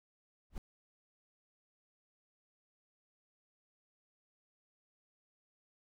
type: noise with exponential growth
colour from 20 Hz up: brown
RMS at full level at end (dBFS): -34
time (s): 0.5-0.58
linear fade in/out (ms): 2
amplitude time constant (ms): 16
effects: none